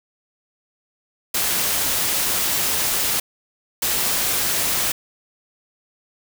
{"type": "noise bursts at uneven times", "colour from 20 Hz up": "white", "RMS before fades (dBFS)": -21, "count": 2, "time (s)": [[1.34, 3.2], [3.82, 4.92]], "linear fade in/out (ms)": 5, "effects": []}